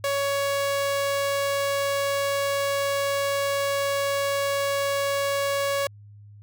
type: tone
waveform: sawtooth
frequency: 559 Hz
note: C#5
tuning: 14 cents sharp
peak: -19 dBFS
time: 0.04-5.87 s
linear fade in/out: 2 ms
effects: added 103 Hz sine -44 dBFS peak until 6.42 s

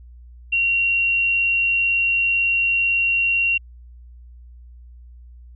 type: tone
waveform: sine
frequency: 2749 Hz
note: F7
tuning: 28 cents flat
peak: -16 dBFS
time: 0.52-3.58 s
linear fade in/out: 10 ms
effects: added 60 Hz sine -40 dBFS peak until 5.55 s

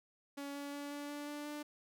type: tone with pitch steps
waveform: sawtooth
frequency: 282 / 284.3 / 286.6 / 288.9 / 291.3 / 293.6 / 296 Hz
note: C#4 / C#4 / D4 / D4 / D4 / D4 / D4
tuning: +30 / +44 / -42 / -28 / -14 / 0 / +14 cents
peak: -38 dBFS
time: 0.37-1.63 s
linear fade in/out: 10 ms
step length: 180 ms
effects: none

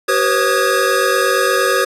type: tone cluster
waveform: square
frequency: 381.9 / 488.2 / 537 / 1238 / 1659 Hz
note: G4 / B4 / C5 / D#6 / G#6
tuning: -45 / -20 / +45 / -9 / -2 cents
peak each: -20 dBFS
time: 0.08-1.85 s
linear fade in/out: 10 ms
effects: resampled to 32000 Hz

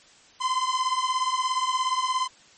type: beating tone pair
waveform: 45% pulse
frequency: 1020 / 1037 Hz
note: C6 / C6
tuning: -44 / -16 cents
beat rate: 17 Hz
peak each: -26 dBFS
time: 0.4-2.28 s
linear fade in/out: 20 ms
effects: white hiss -54 dBFS RMS until 2.57 s + MP3 32 kbps

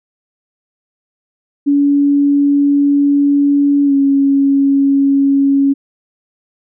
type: tone with pitch glide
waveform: sine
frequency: 284.4 to 276.9 Hz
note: C#4 to C#4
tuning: +45 to -2 cents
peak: -8 dBFS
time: 1.66-5.74 s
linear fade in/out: 20 ms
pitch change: -47 cents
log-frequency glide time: 3.85-3.93 s
effects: none

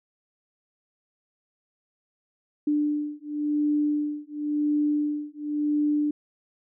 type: beating tone pair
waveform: sine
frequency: 296.1 / 297.04 Hz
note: D4 / D4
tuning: +14 / +20 cents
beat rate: 0.94 Hz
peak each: -26 dBFS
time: 2.67-6.11 s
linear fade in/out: 5 ms
effects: none

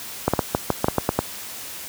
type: clicks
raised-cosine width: 1 ms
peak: -3 dBFS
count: 10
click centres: 0.28 / 0.336 / 0.392 / 0.549 / 0.703 / 0.844 / 0.884 / 0.983 / 1.091 / 1.19 s
effects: white hiss -35 dBFS RMS until 1.88 s + high-pass 60 Hz 12 dB/octave

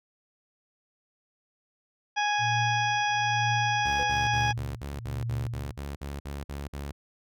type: harmonic tone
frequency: 830.6 Hz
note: G#5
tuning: in tune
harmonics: 1 / 2 / 3 / 4 / 6 / 7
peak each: -26 / -30 / -33 / -35 / -41 / -42 dBFS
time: 2.16-4.53 s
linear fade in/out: 20 ms
type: tone with tremolo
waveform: sine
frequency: 116.7 Hz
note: A#2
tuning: 2 cents sharp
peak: -27 dBFS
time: 2.38-5.86 s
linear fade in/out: 50 ms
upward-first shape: triangle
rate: 1.1 Hz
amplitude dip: 100%
type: tone bursts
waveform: sawtooth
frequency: 70.7 Hz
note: C#2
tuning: 35 cents sharp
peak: -30 dBFS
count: 13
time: 3.85-6.92 s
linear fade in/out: 10 ms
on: 190 ms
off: 50 ms
type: tone with exponential decay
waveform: sine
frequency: 501 Hz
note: B4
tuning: 25 cents sharp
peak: -32 dBFS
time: 3.99-4.28 s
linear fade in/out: 5 ms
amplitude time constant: 61 ms
effects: none

